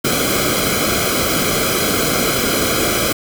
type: noise with comb filter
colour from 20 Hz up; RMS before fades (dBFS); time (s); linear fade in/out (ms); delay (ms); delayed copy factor
pink; -17; 0.04-3.13; 10; 1.1; -0.9
effects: none